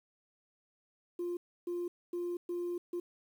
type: tone bursts at uneven times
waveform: sine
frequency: 350.1 Hz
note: F4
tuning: 4 cents sharp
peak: -32 dBFS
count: 5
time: 1.19-1.37 / 1.67-1.88 / 2.13-2.37 / 2.49-2.78 / 2.93-3 s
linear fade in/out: 5 ms
effects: tanh soft clip ceiling -31 dBFS + 10-bit